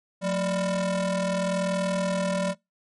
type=ring-modulated tone; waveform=square; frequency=201.7 Hz; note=G3; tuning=50 cents sharp; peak=-21 dBFS; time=0.21-2.55 s; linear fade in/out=50 ms; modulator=383 Hz; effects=noise-tail reverb RT60 0.2 s tail -25 dB re dry + MP3 48 kbps